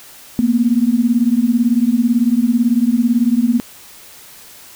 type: beating tone pair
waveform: sine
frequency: 228.6 / 246.6 Hz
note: A#3 / B3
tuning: -34 / -2 cents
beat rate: 18 Hz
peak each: -14 dBFS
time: 0.39-3.6 s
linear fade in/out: 0 ms
effects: white hiss -40 dBFS RMS until 4.75 s